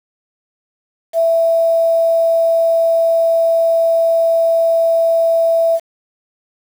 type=tone with quantisation; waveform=sine; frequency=662 Hz; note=E5; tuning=7 cents sharp; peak=-10 dBFS; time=1.13-5.8 s; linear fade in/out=50 ms; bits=6; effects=none

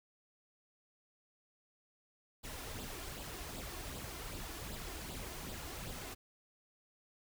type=noise with flanger; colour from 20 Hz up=pink; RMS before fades=-45 dBFS; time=2.43-6.15 s; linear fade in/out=20 ms; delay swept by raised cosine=0.24 to 2.94 ms; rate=2.6 Hz; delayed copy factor=+0.55; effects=none

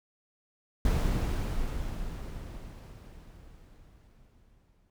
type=noise with exponential decay; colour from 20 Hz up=brown; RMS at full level=-25 dBFS; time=0.85-4.9 s; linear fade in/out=2 ms; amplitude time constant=880 ms; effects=none

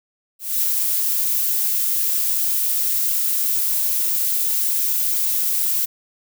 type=noise with ADSR envelope; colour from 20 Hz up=violet; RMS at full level=-18 dBFS; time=0.39-5.86 s; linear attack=240 ms; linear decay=9 ms; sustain=-2 dB; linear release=15 ms; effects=none

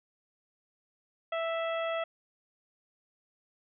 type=harmonic tone; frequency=659.3 Hz; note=E5; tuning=in tune; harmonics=1 / 2 / 3 / 4 / 5; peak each=-31 / -37 / -41 / -43 / -45 dBFS; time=1.32-2.04 s; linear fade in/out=5 ms; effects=none

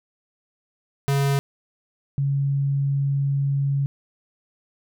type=tone pair in turn; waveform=square / sine; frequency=139.3 / 139.3 Hz; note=C#3 / C#3; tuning=+9 / +9 cents; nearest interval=unison; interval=0 cents; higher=neither; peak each=-19 dBFS; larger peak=neither; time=1.08-1.39 / 2.18-3.86 s; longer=second; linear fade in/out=0 ms; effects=none

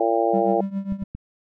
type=harmonic tone; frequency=114.2 Hz; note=A#2; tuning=35 cents flat; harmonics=3 / 4 / 5 / 6 / 7; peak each=-24 / -24 / -24 / -24 / -24 dBFS; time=0-0.61 s; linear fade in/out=5 ms
type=tone with tremolo; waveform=triangle; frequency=196 Hz; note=G3; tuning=in tune; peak=-19 dBFS; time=0.33-1.04 s; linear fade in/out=10 ms; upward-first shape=triangle; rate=7.3 Hz; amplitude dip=90%
type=clicks; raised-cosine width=5 ms; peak=-21 dBFS; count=3; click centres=0.923 / 1.024 / 1.15 s
effects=none

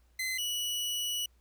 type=tone pair in turn; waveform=sawtooth; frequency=2048 / 2940 Hz; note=C7 / F#7; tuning=-38 / -12 cents; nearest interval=tritone; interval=626 cents; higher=second; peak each=-28 dBFS; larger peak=neither; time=0.19-0.38 / 0.38-1.26 s; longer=second; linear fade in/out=5 ms; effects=added 60 Hz sine -62 dBFS peak until 1.4 s + pink hiss -73 dBFS RMS until 1.4 s

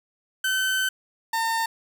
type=tone pair in turn; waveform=30% pulse; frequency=1530 / 907.8 Hz; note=G6 / A#5; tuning=-42 / -46 cents; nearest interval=major sixth; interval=904 cents; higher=first; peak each=-19 / -20 dBFS; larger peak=first; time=0.44-0.89 / 1.33-1.66 s; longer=first; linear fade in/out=5 ms; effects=none

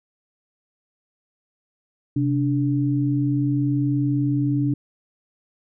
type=tone pair together; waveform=sine; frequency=131.04 / 290.3 Hz; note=C3 / D4; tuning=+3 / -20 cents; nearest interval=octave + major second; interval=1377 cents; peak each=-21 dBFS; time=2.16-4.74 s; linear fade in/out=5 ms; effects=none

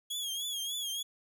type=tone with vibrato; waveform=sawtooth; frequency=3314 Hz; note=G#7; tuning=4 cents flat; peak=-31 dBFS; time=0.1-1.03 s; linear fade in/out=10 ms; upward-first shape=triangle; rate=3.4 Hz; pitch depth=95 cents each way; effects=none

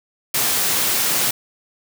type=high-pass noise; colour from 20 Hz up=white; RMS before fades=-19 dBFS; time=0.34-1.31 s; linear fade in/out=5 ms; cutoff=100 Hz; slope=24 dB/octave; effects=none

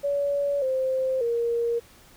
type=tone with pitch steps; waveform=sine; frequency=568 / 523 / 468.7 Hz; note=C#5 / C5 / A#4; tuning=+42 / -1 / +9 cents; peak=-22 dBFS; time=0.03-1.8 s; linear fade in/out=20 ms; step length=590 ms; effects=pink hiss -53 dBFS RMS until 2.16 s

